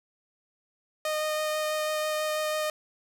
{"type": "tone with vibrato", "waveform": "sawtooth", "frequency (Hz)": 615, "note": "D#5", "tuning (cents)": -20, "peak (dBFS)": -23, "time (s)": [1.05, 2.7], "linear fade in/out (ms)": 2, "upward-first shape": "sine", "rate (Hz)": 6.1, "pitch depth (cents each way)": 8, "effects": []}